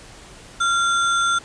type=tone with sample-and-hold; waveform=sine; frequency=1381 Hz; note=F6; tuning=20 cents flat; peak=-16 dBFS; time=0.6-1.39 s; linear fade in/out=10 ms; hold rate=4900 Hz; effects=pink hiss -43 dBFS RMS until 1.44 s + resampled to 22050 Hz